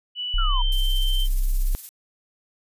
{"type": "tone with pitch glide", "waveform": "sine", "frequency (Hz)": [2960, 3114], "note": ["F#7", "G7"], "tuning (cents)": [0, -12], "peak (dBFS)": -26, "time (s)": [0.15, 1.28], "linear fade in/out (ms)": 50, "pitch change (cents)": 88, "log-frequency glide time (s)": [0.46, 0.62]}
{"type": "tone", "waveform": "sine", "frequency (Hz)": 32.5, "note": "C1", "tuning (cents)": -11, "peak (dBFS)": -18, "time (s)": [0.34, 1.75], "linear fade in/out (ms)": 0}
{"type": "linear sweep", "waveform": "sine", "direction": "down", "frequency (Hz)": [1414, 937], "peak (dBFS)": -26, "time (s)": [0.38, 0.62], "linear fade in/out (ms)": 5}
{"type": "noise with tremolo", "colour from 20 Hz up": "violet", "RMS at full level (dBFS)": -34, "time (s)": [0.72, 1.89], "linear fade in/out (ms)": 0, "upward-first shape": "sine", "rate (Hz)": 17, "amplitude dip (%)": 40}
{"effects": ["resampled to 32000 Hz"]}